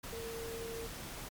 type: tone in noise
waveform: sine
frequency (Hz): 457.5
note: A#4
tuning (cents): -32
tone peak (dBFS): -41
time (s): 0.12-0.87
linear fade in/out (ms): 10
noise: pink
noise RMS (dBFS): -45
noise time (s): 0.03-1.29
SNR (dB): +1
effects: MP3 96 kbps